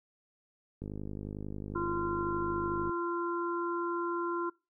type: click train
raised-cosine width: 3 ms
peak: -27 dBFS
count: 107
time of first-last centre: 0.82-2.894 s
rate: 51.1 Hz
type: harmonic tone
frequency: 344.3 Hz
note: F4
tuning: 25 cents flat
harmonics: 1 / 3 / 4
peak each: -33 / -36 / -38 dBFS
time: 1.75-4.5 s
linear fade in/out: 10 ms
effects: noise-tail reverb RT60 0.3 s tail -24 dB re dry